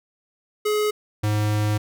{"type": "tone pair in turn", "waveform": "square", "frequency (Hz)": [422.3, 105.58], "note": ["G#4", "G#2"], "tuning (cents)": [29, 29], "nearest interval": "2 octaves", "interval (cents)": 2400, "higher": "first", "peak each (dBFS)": -20, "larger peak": "neither", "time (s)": [[0.65, 0.91], [1.23, 1.78]], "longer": "second", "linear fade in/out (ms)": 10, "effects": []}